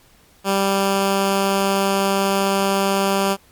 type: tone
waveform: 10% pulse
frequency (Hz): 196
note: G3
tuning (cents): 0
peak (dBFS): -8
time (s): 0.44-3.37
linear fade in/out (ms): 50
effects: pink hiss -53 dBFS RMS until 3.51 s + MP3 96 kbps